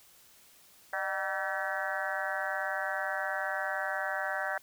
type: harmonic tone with a mistuned harmonic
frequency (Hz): 191.5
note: G3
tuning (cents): -40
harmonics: 3 / 4 / 5 / 6 / 7 / 8 / 9 / 10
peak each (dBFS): -38 / -37 / -44 / -44 / -42 / -36 / -38 / -41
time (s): 0.93-4.58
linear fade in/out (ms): 2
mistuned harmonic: 3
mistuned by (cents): +84
effects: white hiss -59 dBFS RMS until 4.62 s